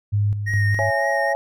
sine tone with tremolo, 103 Hz, G#2, 14 cents flat, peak -16 dBFS, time 0.12-0.91 s, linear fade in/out 20 ms, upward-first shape square, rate 2.4 Hz, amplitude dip 55%
triangle tone with vibrato, 1864.7 Hz, A#6, in tune, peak -21 dBFS, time 0.46-1.34 s, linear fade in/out 20 ms, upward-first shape triangle, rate 3.6 Hz, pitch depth 25 cents each way
sine chord, C# minor, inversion none, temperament just, 554.4 / 665.2 / 831.5 Hz, C#5 / E5 / G#5, 0 / +16 / +2 cents, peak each -23 / -24 / -24 dBFS, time 0.79-1.35 s, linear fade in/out 0 ms
effects none

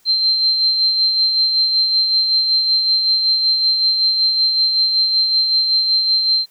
sine tone with tremolo, 4133 Hz, C8, 22 cents flat, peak -11 dBFS, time 0.05-6.46 s, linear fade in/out 50 ms, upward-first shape sine, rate 5.3 Hz, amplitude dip 40%, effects white hiss -56 dBFS RMS until 6.5 s

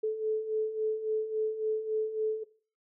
sine beating tone pair, 432.4 / 436 Hz, A4 / A4, -30 / -16 cents, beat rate 3.6 Hz, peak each -36 / -29 dBFS, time 0.03-2.44 s, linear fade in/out 10 ms, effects noise-tail reverb RT60 0.4 s tail -18 dB re dry

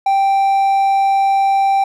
triangle tone, 784 Hz, G5, in tune, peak -9 dBFS, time 0.06-1.84 s, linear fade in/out 5 ms, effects none

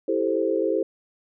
sine chord, A minor seventh, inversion second, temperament equal, 329.6 / 392 / 440 / 523.3 Hz, E4 / G4 / A4 / C5, 0 / 0 / 0 / 0 cents, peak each -26 dBFS, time 0.08-0.83 s, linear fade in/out 5 ms, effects none

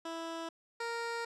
15% pulse tone pair in turn, 329.6 / 465.7 Hz, E4 / A#4, 0 / -2 cents, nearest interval tritone, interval 598 cents, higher second, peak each -32 / -29 dBFS, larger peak second, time 0.05-0.49 / 0.8-1.25 s, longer second, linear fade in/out 5 ms, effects low-pass 7000 Hz 12 dB/octave

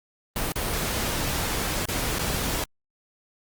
pink noise with dropouts, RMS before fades -27 dBFS, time 0.36-2.64 s, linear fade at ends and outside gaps 2 ms, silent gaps 0.521-0.557 / 1.856-1.885 / 2.186-2.192 s, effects Opus 32 kbps

